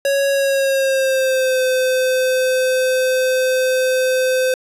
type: tone with pitch glide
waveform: square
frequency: 554.4 to 514.3 Hz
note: C#5 to C5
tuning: 0 to -30 cents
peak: -15 dBFS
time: 0.05-4.54 s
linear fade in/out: 2 ms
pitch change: -130 cents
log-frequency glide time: 0.3-1.62 s
effects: resampled to 32000 Hz + 9-bit